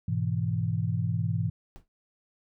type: chord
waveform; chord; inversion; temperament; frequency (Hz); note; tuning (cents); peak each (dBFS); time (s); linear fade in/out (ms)
sine; E major; first; equal; 103.83 / 123.47 / 164.81; G#2 / B2 / E3; 0 / 0 / 0; -29 / -30 / -30; 0.08-1.5; 5
type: noise with exponential decay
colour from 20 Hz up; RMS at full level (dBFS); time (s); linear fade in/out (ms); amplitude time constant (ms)
brown; -41; 1.76-1.88; 0; 24
effects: none